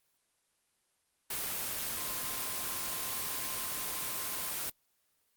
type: tone in noise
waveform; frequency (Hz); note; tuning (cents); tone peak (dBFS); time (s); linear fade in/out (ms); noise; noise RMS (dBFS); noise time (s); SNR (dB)
sine; 1046.5; C6; 0; -47; 1.98-4.51; 5; white; -36; 1.3-4.7; -14
effects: white hiss -75 dBFS RMS until 5.36 s + Opus 24 kbps